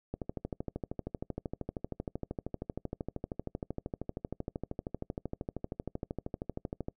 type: click train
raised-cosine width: 2 ms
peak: -22 dBFS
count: 88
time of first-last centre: 0.14-6.884 s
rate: 12.9 Hz
effects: noise-tail reverb RT60 0.1 s tail -24 dB re dry